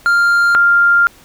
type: tone pair in turn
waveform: triangle / sine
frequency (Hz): 1396.9 / 1396.9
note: F6 / F6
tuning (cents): 0 / 0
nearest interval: unison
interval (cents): 0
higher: neither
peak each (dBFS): -7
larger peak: neither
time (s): 0.06-0.55 / 0.55-1.07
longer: second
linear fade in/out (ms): 0
effects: pink hiss -44 dBFS RMS until 1.24 s